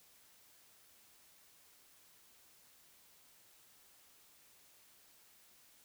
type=silence; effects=white hiss -65 dBFS RMS until 5.84 s